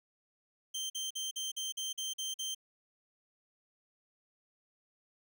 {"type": "tone bursts", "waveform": "25% pulse", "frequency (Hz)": 3136, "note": "G7", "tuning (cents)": 0, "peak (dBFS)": -32, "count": 9, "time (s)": [0.74, 2.548], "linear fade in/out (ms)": 10, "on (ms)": 160, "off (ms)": 46, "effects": []}